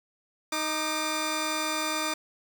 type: tone pair together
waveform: 10% pulse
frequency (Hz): 311.1 / 1194.4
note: D#4 / D6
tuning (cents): 0 / +29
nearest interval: octave + major seventh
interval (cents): 2329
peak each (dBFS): -22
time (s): 0.52-2.14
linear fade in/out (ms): 5
effects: none